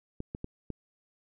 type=clicks; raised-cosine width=3 ms; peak=-23 dBFS; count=4; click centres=0.204 / 0.349 / 0.444 / 0.703 s; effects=none